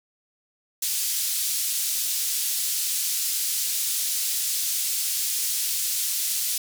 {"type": "band-pass noise", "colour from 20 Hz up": "white", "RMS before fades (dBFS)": -26, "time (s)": [0.82, 6.58], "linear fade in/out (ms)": 5, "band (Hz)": [4100, 14000], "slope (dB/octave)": 12, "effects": []}